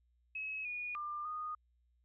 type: tone with pitch steps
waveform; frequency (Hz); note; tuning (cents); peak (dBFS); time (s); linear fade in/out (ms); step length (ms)
sine; 2568 / 2452 / 1195 / 1233; E7 / D#7 / D6 / D#6; -46 / -26 / +30 / -16; -38; 0.35-1.55; 5; 300
effects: added 60 Hz sine -70 dBFS peak until 2.04 s